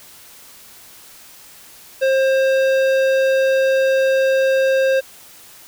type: tone with tanh clipping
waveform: sine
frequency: 532 Hz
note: C5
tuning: 29 cents sharp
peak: -15 dBFS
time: 2.01-5.01 s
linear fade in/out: 20 ms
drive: 15 dB
effects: white hiss -43 dBFS RMS until 5.67 s